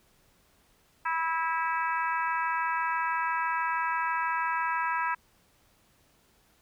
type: harmonic tone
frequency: 326.1 Hz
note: E4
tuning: 19 cents flat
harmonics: 3 / 4 / 5 / 6 / 7 / 8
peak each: -29 / -33 / -33 / -39 / -42 / -41 dBFS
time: 1.05-5.15 s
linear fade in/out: 10 ms
effects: pink hiss -65 dBFS RMS until 6.61 s